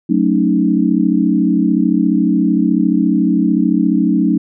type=chord; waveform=sine; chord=D# half-diminished seventh; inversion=first; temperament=equal; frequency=185 / 220 / 277.2 / 311.1 Hz; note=F#3 / A3 / C#4 / D#4; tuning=0 / 0 / 0 / 0 cents; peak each=-16 dBFS; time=0.09-4.38 s; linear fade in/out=10 ms; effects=none